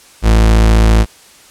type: tone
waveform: 40% pulse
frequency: 55 Hz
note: A1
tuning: in tune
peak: -5 dBFS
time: 0.22-1.06 s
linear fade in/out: 50 ms
effects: white hiss -42 dBFS RMS until 1.5 s + low-pass 10000 Hz 12 dB/octave